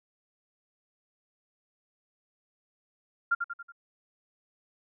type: tone with echo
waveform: sine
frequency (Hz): 1393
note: F6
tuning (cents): -5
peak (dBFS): -21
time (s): 3.31-3.35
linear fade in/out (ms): 10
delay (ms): 93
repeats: 4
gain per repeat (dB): -6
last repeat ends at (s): 3.722
effects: none